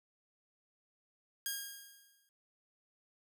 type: tone with exponential decay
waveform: 5% pulse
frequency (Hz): 1625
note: G#6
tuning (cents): -38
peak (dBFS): -23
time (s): 1.46-2.29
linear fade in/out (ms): 1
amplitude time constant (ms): 180
effects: none